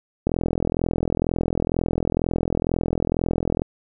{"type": "click train", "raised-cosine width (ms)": 2, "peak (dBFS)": -8, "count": 142, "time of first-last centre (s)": [0.27, 3.619], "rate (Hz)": 42.1, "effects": []}